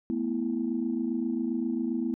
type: chord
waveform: sine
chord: A suspended second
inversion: none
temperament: just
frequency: 220 / 247.5 / 330 Hz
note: A3 / B3 / E4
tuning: 0 / +4 / +2 cents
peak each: -32 / -29 / -31 dBFS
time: 0.1-2.14 s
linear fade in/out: 0 ms
effects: tanh soft clip ceiling -18 dBFS